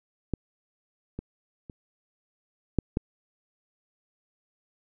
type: clicks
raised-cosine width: 3 ms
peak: -14 / -21 / -28 / -9 / -12 dBFS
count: 5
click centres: 0.337 / 1.19 / 1.698 / 2.787 / 2.971 s
effects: none